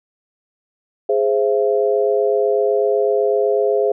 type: chord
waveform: sine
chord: Ab augmented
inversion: none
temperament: equal with one note detuned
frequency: 415.3 / 523.3 / 671.2 Hz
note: Ab4 / C5 / E5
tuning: 0 / 0 / +31 cents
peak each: -16 / -19 / -21 dBFS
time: 1.09-3.92 s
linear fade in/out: 5 ms
effects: none